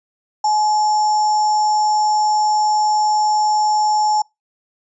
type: tone with sample-and-hold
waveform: sine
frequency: 850 Hz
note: G#5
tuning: 40 cents sharp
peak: -13 dBFS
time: 0.44-4.22 s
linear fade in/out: 5 ms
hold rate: 6300 Hz
effects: noise-tail reverb RT60 0.2 s tail -25 dB re dry + resampled to 22050 Hz